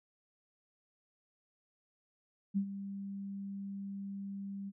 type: tone with ADSR envelope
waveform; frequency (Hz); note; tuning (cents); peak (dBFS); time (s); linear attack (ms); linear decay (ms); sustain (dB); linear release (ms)
sine; 197.7; G3; +15; -27; 2.54-4.72; 30; 81; -12; 39
effects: none